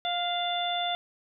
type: harmonic tone with a mistuned harmonic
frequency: 704 Hz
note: F5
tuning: 14 cents sharp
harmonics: 1 / 2 / 3 / 4 / 5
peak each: -29 / -39 / -40 / -41 / -31 dBFS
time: 0.05-0.95 s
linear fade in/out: 0 ms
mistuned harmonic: 3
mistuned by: -37 cents
effects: none